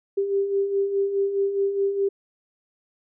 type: beating tone pair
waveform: sine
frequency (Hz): 392 / 396.8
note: G4 / G4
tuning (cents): 0 / +21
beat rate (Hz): 4.8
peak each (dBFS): -29 / -21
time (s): 0.17-2.09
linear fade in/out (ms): 10
effects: none